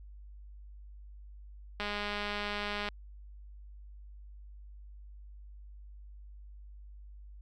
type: click train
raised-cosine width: 0.3 ms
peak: -20 dBFS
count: 225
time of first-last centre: 1.8-2.887 s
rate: 206 Hz
effects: added 50 Hz sine -47 dBFS peak until 7.41 s